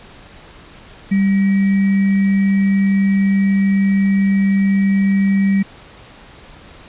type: tone with sample-and-hold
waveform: sine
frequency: 196 Hz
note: G3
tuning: in tune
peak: -11 dBFS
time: 1.11-5.63 s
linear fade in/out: 10 ms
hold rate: 2100 Hz
effects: pink hiss -41 dBFS RMS until 6.88 s + resampled to 8000 Hz